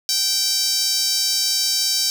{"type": "tone with high-pass filter", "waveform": "sawtooth", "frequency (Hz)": 777, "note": "G5", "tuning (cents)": -16, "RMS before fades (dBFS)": -20, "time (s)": [0.09, 2.1], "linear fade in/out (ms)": 0, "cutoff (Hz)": 5100, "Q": 3.9, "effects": []}